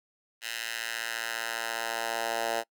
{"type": "tone with high-pass filter sweep", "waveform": "10% pulse", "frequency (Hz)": 114.7, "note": "A#2", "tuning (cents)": -28, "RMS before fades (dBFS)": -33, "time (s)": [0.41, 2.64], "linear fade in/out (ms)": 50, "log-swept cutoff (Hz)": [2300, 650], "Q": 1.4, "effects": ["noise-tail reverb RT60 0.1 s tail -24 dB re dry"]}